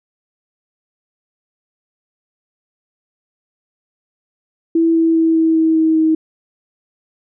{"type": "tone with pitch steps", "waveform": "sine", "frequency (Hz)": [329.6, 327.5, 325.4, 323.4, 321.3, 319.3, 317.3], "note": ["E4", "E4", "E4", "E4", "E4", "D#4", "D#4"], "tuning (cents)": [0, -11, -22, -33, -44, 45, 34], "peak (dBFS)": -10, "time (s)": [4.75, 6.15], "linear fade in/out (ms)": 5, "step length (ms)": 200, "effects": []}